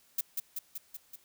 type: noise with echo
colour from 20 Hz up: violet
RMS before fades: -30 dBFS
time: 0.18-0.21 s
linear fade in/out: 5 ms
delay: 190 ms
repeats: 5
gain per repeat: -3 dB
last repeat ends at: 1.16 s
effects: white hiss -65 dBFS RMS until 1.24 s